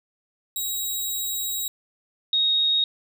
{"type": "tone pair in turn", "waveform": ["10% pulse", "sine"], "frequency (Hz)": [3828, 3749], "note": ["A#7", "A#7"], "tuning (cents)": [45, 9], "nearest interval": "unison", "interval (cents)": 36, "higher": "first", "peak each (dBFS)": -18, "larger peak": "neither", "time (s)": [[0.56, 1.68], [2.33, 2.84]], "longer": "first", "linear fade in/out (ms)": 2, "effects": []}